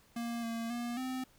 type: tone with pitch steps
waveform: square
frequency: 234.4 / 229.6 / 238.6 / 258 Hz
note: A#3 / A#3 / A#3 / C4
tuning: +10 / -26 / +41 / -24 cents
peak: -36 dBFS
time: 0.16-1.24 s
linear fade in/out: 5 ms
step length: 270 ms
effects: pink hiss -65 dBFS RMS until 1.38 s